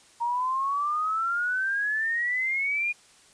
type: exponential sweep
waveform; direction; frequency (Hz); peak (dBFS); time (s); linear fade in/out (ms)
sine; up; 932.3 to 2450; -24; 0.2-2.93; 20
effects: white hiss -56 dBFS RMS until 3.33 s + resampled to 22050 Hz